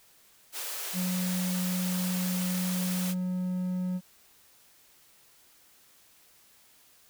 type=high-pass noise; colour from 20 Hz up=white; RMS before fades=-36 dBFS; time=0.52-3.15 s; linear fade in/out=50 ms; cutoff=370 Hz; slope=24 dB/octave
type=tone; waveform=triangle; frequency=182.4 Hz; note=F#3; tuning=24 cents flat; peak=-26 dBFS; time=0.93-4.01 s; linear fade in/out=50 ms
effects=white hiss -60 dBFS RMS until 7.09 s